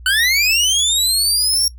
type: linear sweep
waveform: 25% pulse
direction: up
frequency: 1470 to 5588 Hz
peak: -9 dBFS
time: 0.06-1.68 s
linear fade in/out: 2 ms
effects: noise-tail reverb RT60 0.1 s tail -21 dB re dry + added 60 Hz sine -34 dBFS peak until 1.78 s